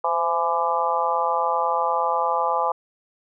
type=harmonic tone with a mistuned harmonic; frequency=168.2 Hz; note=E3; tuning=35 cents sharp; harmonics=3 / 4 / 5 / 6 / 7; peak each=-27 / -28 / -24 / -25 / -26 dBFS; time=0.04-2.72 s; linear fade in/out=5 ms; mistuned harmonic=3; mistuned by=+36 cents; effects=none